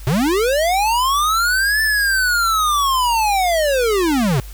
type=linear two-way sweep; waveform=square; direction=up then down; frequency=116.54 to 1767 to 116.54 Hz; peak=-15 dBFS; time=0.07-4.4 s; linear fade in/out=0 ms; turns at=1.82 s; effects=added 50 Hz sine -31 dBFS peak until 4.53 s + white hiss -43 dBFS RMS until 4.53 s